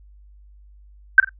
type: tone with echo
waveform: sine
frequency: 1553 Hz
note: G6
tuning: 17 cents flat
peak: -4 dBFS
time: 1.18-1.2 s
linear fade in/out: 2 ms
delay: 46 ms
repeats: 2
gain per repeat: -13 dB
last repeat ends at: 1.292 s
effects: noise-tail reverb RT60 0.1 s tail -22 dB re dry + added 50 Hz sine -45 dBFS peak until 1.39 s